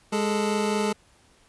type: tone pair together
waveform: 25% pulse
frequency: 206.9 / 438.4 Hz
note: G#3 / A4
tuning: -6 / -6 cents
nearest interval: octave + minor second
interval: 1300 cents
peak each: -21 / -23 dBFS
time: 0.12-0.93 s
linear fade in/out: 10 ms
effects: pink hiss -59 dBFS RMS until 1.48 s + resampled to 24000 Hz